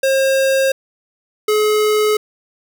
square tone pair in turn, 536 / 425.4 Hz, C5 / G#4, +42 / +42 cents, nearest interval major third, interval 400 cents, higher first, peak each -13 dBFS, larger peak neither, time 0.03-0.72 / 1.48-2.17 s, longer neither, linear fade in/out 5 ms, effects none

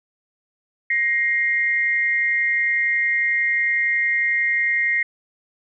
sine tone pair together, 1883 / 2114 Hz, A#6 / C7, +17 / +17 cents, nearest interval major second, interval 200 cents, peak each -20 dBFS, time 0.9-5.03 s, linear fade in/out 5 ms, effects none

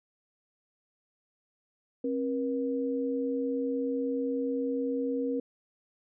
sine tone pair together, 268.4 / 478.2 Hz, C4 / A#4, +44 / +44 cents, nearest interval minor seventh, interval 1000 cents, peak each -30 / -31 dBFS, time 2.04-5.4 s, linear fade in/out 5 ms, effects none

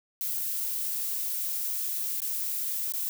violet noise with dropouts, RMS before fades -31 dBFS, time 0.21-3.09 s, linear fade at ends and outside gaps 0 ms, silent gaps 2.203-2.219 / 2.922-2.937 s, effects none

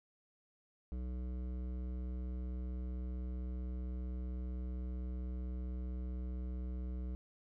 sine tone with hard clipping, 62.2 Hz, B1, 13 cents sharp, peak -40 dBFS, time 0.92-7.15 s, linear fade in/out 0 ms, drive 13 dB, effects none

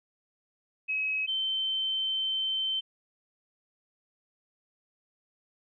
sine tone pair in turn, 2555 / 3094 Hz, D#7 / G7, +45 / -23 cents, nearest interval minor third, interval 332 cents, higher second, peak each -27 dBFS, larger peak neither, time 0.88-1.27 / 1.27-2.81 s, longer second, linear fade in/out 20 ms, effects none

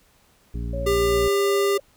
harmonic tone, 58.27 Hz, A#1, in tune, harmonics 1 / 2 / 3 / 4 / 5 / 7, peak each -27 / -33 / -37 / -39 / -41 / -44 dBFS, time 0.54-1.28 s, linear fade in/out 5 ms
sine tone with tremolo, 554.4 Hz, C#5, in tune, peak -28 dBFS, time 0.73-1.8 s, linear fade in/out 5 ms, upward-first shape sine, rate 2.7 Hz, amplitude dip 40%
square tone, 399.3 Hz, G4, 32 cents sharp, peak -19 dBFS, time 0.86-1.78 s, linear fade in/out 10 ms
effects pink hiss -59 dBFS RMS until 1.96 s

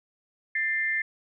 sine tone pair together, 1781.1 / 2093 Hz, A6 / C7, +21 / 0 cents, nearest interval minor third, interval 279 cents, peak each -27 dBFS, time 0.55-1.02 s, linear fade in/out 5 ms, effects none

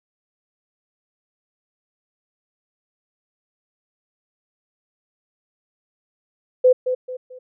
sine tone with echo, 507 Hz, B4, 45 cents sharp, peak -9 dBFS, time 6.64-6.73 s, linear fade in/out 10 ms, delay 220 ms, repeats 3, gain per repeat -9 dB, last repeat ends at 7.39 s, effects none

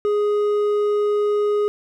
sine tone with hard clipping, 415.3 Hz, G#4, in tune, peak -18 dBFS, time 0.05-1.68 s, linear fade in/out 0 ms, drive 5 dB, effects none

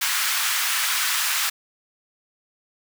pink high-pass noise, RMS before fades -23 dBFS, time 0.01-1.5 s, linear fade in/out 10 ms, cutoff 1200 Hz, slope 24 dB/octave, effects none

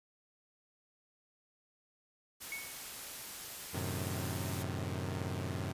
white noise, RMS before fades -45 dBFS, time 2.4-4.64 s, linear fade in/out 20 ms
triangle tone with exponential decay, 2217 Hz, C#7, in tune, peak -35 dBFS, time 2.52-2.91 s, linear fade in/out 1 ms, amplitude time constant 84 ms
sawtooth chord, F# diminished seventh, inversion none, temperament equal with one note detuned, 92.5 / 110 / 130.81 / 154.4 Hz, F#2 / A2 / C3 / Eb3, 0 / 0 / 0 / -13 cents, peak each -35 / -39 / -38 / -40 dBFS, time 3.73-5.73 s, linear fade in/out 20 ms
effects resampled to 32000 Hz

